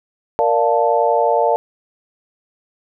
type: chord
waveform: sine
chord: Bb major seventh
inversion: none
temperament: equal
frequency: 466.2 / 587.3 / 698.5 / 880 Hz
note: Bb4 / D5 / F5 / A5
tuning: 0 / 0 / 0 / 0 cents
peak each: -18 dBFS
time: 0.39-1.56 s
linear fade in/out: 0 ms
effects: none